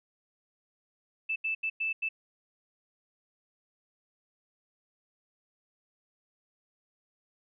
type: tone bursts at uneven times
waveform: sine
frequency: 2637 Hz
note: E7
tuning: in tune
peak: -28 dBFS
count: 5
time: 1.29-1.36 / 1.44-1.55 / 1.63-1.7 / 1.8-1.93 / 2.02-2.09 s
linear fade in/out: 10 ms
effects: none